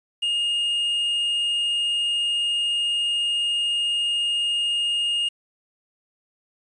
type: tone with quantisation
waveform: triangle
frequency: 2843 Hz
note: F7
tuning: 30 cents sharp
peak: -19 dBFS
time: 0.22-5.29 s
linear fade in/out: 10 ms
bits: 8
effects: resampled to 24000 Hz